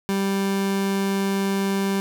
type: tone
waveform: 30% pulse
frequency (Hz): 196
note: G3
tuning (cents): 0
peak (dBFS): -18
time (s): 0.09-2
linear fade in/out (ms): 0
effects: none